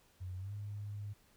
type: tone with pitch glide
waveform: sine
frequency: 91.7 to 102.93 Hz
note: F#2 to G#2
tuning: -15 to -15 cents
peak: -40 dBFS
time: 0.2-1.14 s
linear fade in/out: 20 ms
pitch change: +200 cents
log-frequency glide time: 0.37-0.53 s
effects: pink hiss -68 dBFS RMS until 1.36 s